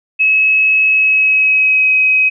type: tone with pitch glide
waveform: sine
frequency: 2574 to 2534 Hz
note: E7 to D#7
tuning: -42 to +31 cents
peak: -8 dBFS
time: 0.19-2.3 s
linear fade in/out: 20 ms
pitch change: -27 cents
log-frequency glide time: 0.89-1.93 s
effects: none